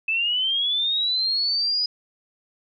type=linear sweep; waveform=sine; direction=up; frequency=2600 to 4978 Hz; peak=-20 dBFS; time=0.08-1.86 s; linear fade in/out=5 ms; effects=none